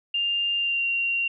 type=tone with pitch glide; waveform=sine; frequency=2800 to 2760 Hz; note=F7 to F7; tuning=+4 to -21 cents; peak=-22 dBFS; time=0.14-1.28 s; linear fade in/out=5 ms; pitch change=-25 cents; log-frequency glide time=0.56-0.86 s; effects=none